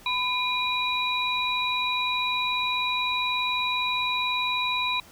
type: tone cluster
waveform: sine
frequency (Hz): 1002 / 2423 / 3892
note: B5 / D#7 / B7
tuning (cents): +25 / -47 / -26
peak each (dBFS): -28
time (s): 0.06-5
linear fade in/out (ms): 2
effects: pink hiss -51 dBFS RMS until 5.11 s